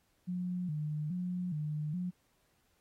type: tone with vibrato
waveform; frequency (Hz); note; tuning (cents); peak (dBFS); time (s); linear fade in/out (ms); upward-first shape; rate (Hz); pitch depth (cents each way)
sine; 164.81; E3; 0; -33; 0.27-2.11; 20; square; 1.2; 150
effects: pink hiss -74 dBFS RMS until 2.8 s + AAC 48 kbps